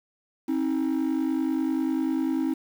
triangle tone pair together, 266.9 / 317.1 Hz, C4 / D#4, +35 / +33 cents, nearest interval minor third, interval 298 cents, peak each -23 dBFS, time 0.48-2.54 s, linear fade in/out 10 ms, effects tanh soft clip ceiling -17 dBFS + 8-bit

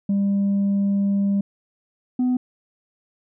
sine tone pair in turn, 199.2 / 251 Hz, G3 / B3, +28 / +28 cents, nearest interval major third, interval 400 cents, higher second, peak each -15 dBFS, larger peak neither, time 0.09-1.41 / 2.19-2.37 s, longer first, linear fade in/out 5 ms, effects tanh soft clip ceiling -16 dBFS

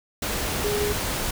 sine tone in noise, 414.1 Hz, G#4, 5 cents flat, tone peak -24 dBFS, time 0.64-0.93 s, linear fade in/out 5 ms, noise pink, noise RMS -27 dBFS, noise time 0.22-1.31 s, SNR 0 dB, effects none

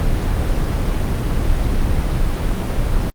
brown noise, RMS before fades -17 dBFS, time 0-3.1 s, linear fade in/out 0 ms, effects Opus 32 kbps

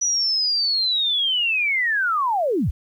sine linear sweep, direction down, 5920 to 38 Hz, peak -18 dBFS, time 0.01-2.71 s, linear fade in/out 10 ms, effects 9-bit

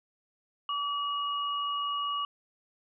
sine tone pair together, 1148 / 2893 Hz, D6 / F#7, -40 / -40 cents, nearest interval octave + major third, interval 1600 cents, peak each -30 / -35 dBFS, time 0.69-2.25 s, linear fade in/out 2 ms, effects none

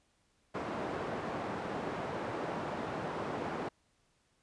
white band-pass noise, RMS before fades -38 dBFS, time 0.54-3.69 s, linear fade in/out 10 ms, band 120 to 840 Hz, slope 12 dB/octave, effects pink hiss -73 dBFS RMS until 4.42 s + resampled to 22050 Hz

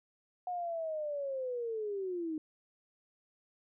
sine linear sweep, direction down, 728 to 304.9 Hz, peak -34 dBFS, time 0.47-2.38 s, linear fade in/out 2 ms, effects none

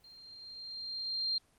sine tone with level ramp, 4186 Hz, C8, in tune, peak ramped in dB -53 to -29 dBFS, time 0.04-1.38 s, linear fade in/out 2 ms, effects pink hiss -68 dBFS RMS until 1.58 s + Opus 24 kbps

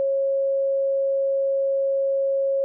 sine tone, 546 Hz, C#5, 26 cents flat, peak -19 dBFS, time 0-2.64 s, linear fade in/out 0 ms, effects none

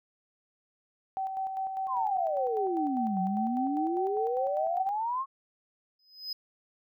sine tone with tremolo, 767 Hz, G5, 38 cents flat, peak -29 dBFS, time 1.17-4.89 s, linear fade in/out 0 ms, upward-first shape square, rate 5 Hz, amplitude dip 40%
sine exponential two-way sweep, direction down then up, 1105 to 182.2 to 1105 Hz, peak -28 dBFS, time 1.87-5.26 s, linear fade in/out 50 ms, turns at 3.21 s
triangle tone with exponential growth, 5040 Hz, D#8, 21 cents sharp, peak -29 dBFS, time 5.99-6.33 s, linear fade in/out 5 ms, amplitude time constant 73 ms
effects none

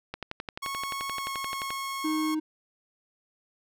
click train, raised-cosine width 0.3 ms, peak -18 dBFS, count 19, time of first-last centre 0.14-1.705 s, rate 11.5 Hz
sawtooth tone with pitch glide, 1100 to 1091.8 Hz, C#6 to C#6, -14 to -27 cents, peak -28 dBFS, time 0.62-2.35 s, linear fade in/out 10 ms, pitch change -13 cents, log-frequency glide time 1.18-1.27 s
triangle tone, 311.1 Hz, D#4, in tune, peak -24 dBFS, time 2.04-2.4 s, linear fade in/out 10 ms
effects none

